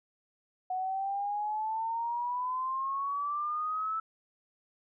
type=exponential sweep; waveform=sine; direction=up; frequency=736 to 1318.5 Hz; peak=-30 dBFS; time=0.7-4 s; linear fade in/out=5 ms; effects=none